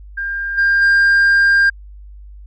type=tone with level steps; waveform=sine; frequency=1600 Hz; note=G6; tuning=35 cents sharp; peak=-19 / -9 / -6 dBFS; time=0.17-1.7 s; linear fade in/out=10 ms; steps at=0.57 / 0.81 s; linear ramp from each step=20 ms; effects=tanh soft clip ceiling -8 dBFS + added 50 Hz sine -34 dBFS peak until 2.46 s